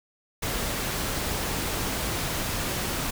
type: noise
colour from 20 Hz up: pink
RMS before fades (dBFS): -29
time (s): 0.42-3.11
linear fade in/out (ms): 10
effects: none